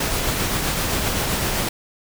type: noise with tremolo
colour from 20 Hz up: pink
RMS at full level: -21 dBFS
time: 0-1.69 s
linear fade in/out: 5 ms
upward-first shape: triangle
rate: 7.7 Hz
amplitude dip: 30%
effects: none